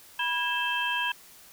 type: tone cluster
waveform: sine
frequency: 974 / 1639 / 2640 / 3160 Hz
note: B5 / G#6 / E7 / G7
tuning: -24 / -23 / +2 / +13 cents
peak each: -31 / -31 / -31 / -32 dBFS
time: 0.19-1.12 s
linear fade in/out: 5 ms
effects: white hiss -52 dBFS RMS until 1.52 s